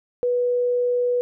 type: tone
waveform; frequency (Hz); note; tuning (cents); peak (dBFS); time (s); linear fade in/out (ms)
sine; 490.1; B4; -13; -18; 0.23-1.21; 0
effects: none